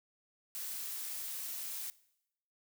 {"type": "noise", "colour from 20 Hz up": "blue", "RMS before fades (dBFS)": -41, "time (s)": [0.55, 1.9], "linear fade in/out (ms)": 0, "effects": ["noise-tail reverb RT60 0.8 s tail -20 dB re dry"]}